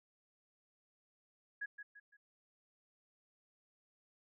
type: tone with echo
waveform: sine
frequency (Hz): 1669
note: G#6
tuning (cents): +8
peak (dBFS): -38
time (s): 1.61-1.66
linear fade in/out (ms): 10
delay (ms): 170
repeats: 3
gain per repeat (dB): -8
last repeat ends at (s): 2.17
effects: none